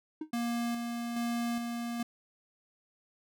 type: tone with exponential decay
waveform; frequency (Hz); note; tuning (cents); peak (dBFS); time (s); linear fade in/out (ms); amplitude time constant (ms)
triangle; 311.1; D#4; 0; -29; 0.21-0.31; 5; 20
type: tone with tremolo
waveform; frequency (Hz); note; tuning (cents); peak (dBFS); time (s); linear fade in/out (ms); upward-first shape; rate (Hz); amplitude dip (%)
square; 236; A#3; +22; -31; 0.33-2.03; 5; square; 1.2; 35
effects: none